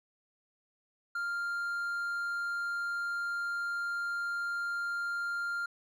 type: tone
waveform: triangle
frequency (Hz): 1396.9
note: F6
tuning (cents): 0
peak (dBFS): -30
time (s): 1.15-5.66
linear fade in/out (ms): 5
effects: none